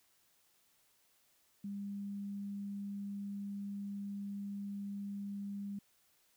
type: tone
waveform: sine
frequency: 200.8 Hz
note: G3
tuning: 42 cents sharp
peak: -39 dBFS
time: 1.64-5.79 s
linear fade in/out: 5 ms
effects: white hiss -72 dBFS RMS until 6.36 s